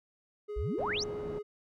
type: tone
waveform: triangle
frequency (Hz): 417.5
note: G#4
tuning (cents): +9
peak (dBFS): -34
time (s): 0.48-1.43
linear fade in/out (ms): 20
type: exponential sweep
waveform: sine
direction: up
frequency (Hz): 44 to 6490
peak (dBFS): -31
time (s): 0.56-1.04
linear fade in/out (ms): 10
type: low-pass noise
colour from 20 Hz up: white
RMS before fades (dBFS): -43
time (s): 0.78-1.39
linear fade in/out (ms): 5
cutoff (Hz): 420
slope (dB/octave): 12
effects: none